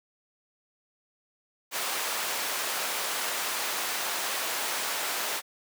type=high-pass noise; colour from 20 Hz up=pink; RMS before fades=-31 dBFS; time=1.71-5.42 s; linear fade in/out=50 ms; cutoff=690 Hz; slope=12 dB/octave; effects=none